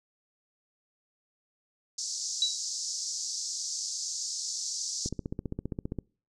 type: band-pass noise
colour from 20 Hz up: white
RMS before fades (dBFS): -35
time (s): 1.98-5.09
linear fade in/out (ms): 5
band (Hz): 4700 to 7100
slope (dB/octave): 48
type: tone with exponential decay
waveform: sine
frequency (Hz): 3923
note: B7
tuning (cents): -12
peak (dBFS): -20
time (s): 2.42-2.64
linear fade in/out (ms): 1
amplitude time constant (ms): 47
type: click train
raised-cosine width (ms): 3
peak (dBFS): -20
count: 15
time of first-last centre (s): 5.06-5.987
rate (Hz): 15.1
effects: noise-tail reverb RT60 0.4 s tail -26 dB re dry